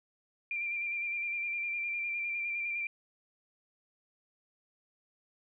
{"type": "tone with vibrato", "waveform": "sine", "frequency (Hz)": 2376, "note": "D7", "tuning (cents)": 20, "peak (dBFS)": -32, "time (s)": [0.51, 2.87], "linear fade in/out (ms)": 2, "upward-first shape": "square", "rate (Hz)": 9.8, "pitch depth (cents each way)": 22, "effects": []}